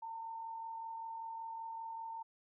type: tone with amplitude modulation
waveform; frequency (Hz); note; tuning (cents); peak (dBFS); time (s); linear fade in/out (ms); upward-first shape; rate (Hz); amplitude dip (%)
sine; 906; A#5; -50; -40; 0.02-2.23; 10; sine; 45.2; 35
effects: none